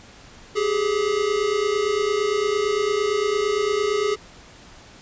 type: tone pair together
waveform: square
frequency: 393.9 / 422.7 Hz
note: G4 / G#4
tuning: +8 / +31 cents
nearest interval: minor second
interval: 123 cents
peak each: -25 / -22 dBFS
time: 0.55-4.16 s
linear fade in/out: 20 ms
effects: pink hiss -46 dBFS RMS until 5.01 s + resampled to 16000 Hz